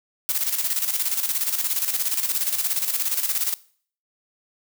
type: noise with tremolo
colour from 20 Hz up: blue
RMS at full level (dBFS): -22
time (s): 0.29-3.54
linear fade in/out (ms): 0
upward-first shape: square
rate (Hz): 17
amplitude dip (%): 60
effects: noise-tail reverb RT60 0.5 s tail -20 dB re dry